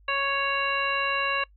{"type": "harmonic tone with a mistuned harmonic", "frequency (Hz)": 554.4, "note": "C#5", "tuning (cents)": 0, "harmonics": [1, 2, 3, 4, 5, 7], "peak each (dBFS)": [-33, -28, -30, -34, -28, -38], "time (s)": [0.08, 1.44], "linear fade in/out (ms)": 5, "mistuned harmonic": 7, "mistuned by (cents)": 27, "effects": ["noise-tail reverb RT60 0.1 s tail -24 dB re dry", "added 50 Hz sine -53 dBFS peak until 1.56 s"]}